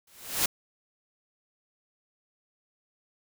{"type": "noise with exponential growth", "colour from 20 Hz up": "white", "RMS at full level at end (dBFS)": -22, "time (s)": [0.07, 0.46], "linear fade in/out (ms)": 5, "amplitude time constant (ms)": 84, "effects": []}